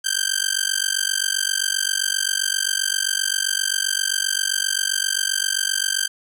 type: tone with amplitude modulation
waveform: 10% pulse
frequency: 1568 Hz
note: G6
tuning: in tune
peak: -7 dBFS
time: 0.04-6.08 s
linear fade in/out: 20 ms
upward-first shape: sine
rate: 47.6 Hz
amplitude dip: 100%
effects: none